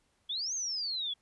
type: exponential two-way sweep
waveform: sine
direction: up then down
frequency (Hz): 3307 to 6530 to 3307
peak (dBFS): -32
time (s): 0.29-1.14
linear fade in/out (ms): 10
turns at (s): 0.54
effects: pink hiss -73 dBFS RMS until 1.21 s + resampled to 24000 Hz